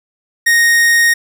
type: tone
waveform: 45% pulse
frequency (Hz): 1862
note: A#6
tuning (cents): -2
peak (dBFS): -8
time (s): 0.46-1.14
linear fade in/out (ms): 10
effects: none